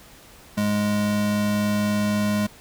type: tone pair together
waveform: square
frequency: 103.83 / 207.7 Hz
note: G#2 / G#3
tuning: 0 / 0 cents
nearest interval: octave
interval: 1200 cents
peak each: -31 / -21 dBFS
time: 0.57-2.47 s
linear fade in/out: 10 ms
effects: pink hiss -48 dBFS RMS until 2.6 s